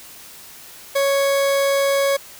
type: tone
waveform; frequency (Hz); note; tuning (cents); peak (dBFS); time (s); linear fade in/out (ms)
40% pulse; 554.4; C#5; 0; -15; 0.95-2.17; 10
effects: white hiss -41 dBFS RMS until 2.39 s